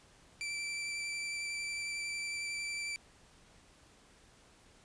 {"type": "tone with vibrato", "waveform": "sawtooth", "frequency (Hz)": 2336, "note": "D7", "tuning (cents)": -10, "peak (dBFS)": -33, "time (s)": [0.41, 2.96], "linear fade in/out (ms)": 0, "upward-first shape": "square", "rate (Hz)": 11, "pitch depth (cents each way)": 9, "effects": ["pink hiss -62 dBFS RMS until 4.84 s", "resampled to 22050 Hz"]}